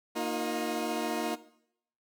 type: chord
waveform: 20% pulse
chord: Bb suspended fourth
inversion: none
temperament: equal with one note detuned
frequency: 233.1 / 311.1 / 356.8 Hz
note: Bb3 / Eb4 / F4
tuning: 0 / 0 / +37 cents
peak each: -30 dBFS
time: 0.15-1.36 s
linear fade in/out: 20 ms
effects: noise-tail reverb RT60 0.7 s tail -17 dB re dry

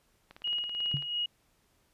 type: click train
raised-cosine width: 0.3 ms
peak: -32 dBFS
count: 14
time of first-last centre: 0.31-1.024 s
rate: 18.2 Hz
type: tone with tremolo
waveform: sine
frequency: 2889 Hz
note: F#7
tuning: 42 cents flat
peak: -28 dBFS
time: 0.44-1.26 s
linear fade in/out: 5 ms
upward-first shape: sine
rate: 2.9 Hz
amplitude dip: 55%
type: tone with exponential decay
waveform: sine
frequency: 141.7 Hz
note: C#3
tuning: 38 cents sharp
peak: -25 dBFS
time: 0.94-1.07 s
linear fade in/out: 2 ms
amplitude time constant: 27 ms
effects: pink hiss -70 dBFS RMS until 1.93 s + resampled to 32000 Hz

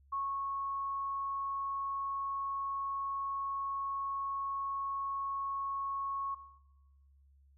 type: tone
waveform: sine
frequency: 1100 Hz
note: C#6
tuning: 14 cents flat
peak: -33 dBFS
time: 0.12-6.35 s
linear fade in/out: 10 ms
effects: noise-tail reverb RT60 1.0 s tail -17 dB re dry + added 69 Hz sine -61 dBFS peak until 7.57 s

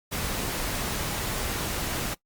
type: noise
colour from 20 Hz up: pink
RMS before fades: -30 dBFS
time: 0.11-2.15 s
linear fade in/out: 20 ms
effects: noise-tail reverb RT60 0.1 s tail -21 dB re dry + Opus 48 kbps

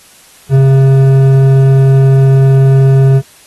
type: tone with hard clipping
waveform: sine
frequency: 134.8 Hz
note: C#3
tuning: 48 cents flat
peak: -5 dBFS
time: 0.49-3.22 s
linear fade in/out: 50 ms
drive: 8 dB
effects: white hiss -41 dBFS RMS until 3.46 s + AAC 32 kbps

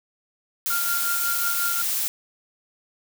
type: noise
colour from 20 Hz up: blue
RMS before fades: -25 dBFS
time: 0.66-2.08 s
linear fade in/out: 0 ms
type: tone with tremolo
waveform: triangle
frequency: 1396.9 Hz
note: F6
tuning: in tune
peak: -22 dBFS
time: 0.7-1.82 s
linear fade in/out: 5 ms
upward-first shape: triangle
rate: 5.5 Hz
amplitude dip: 70%
effects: none

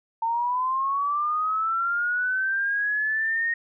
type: linear sweep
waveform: sine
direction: up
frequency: 901 to 1864.7 Hz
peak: -22 dBFS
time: 0.22-3.54 s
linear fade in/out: 5 ms
effects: none

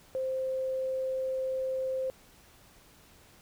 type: tone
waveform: sine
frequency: 523.3 Hz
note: C5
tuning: in tune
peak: -29 dBFS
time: 0.15-2.1 s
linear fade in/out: 0 ms
effects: pink hiss -58 dBFS RMS until 3.41 s

